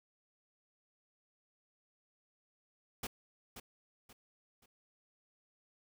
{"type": "noise with echo", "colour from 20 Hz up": "pink", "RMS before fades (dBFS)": -40, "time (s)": [3.03, 3.07], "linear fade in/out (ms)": 5, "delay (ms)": 530, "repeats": 3, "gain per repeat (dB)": -9, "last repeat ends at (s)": 4.66, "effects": []}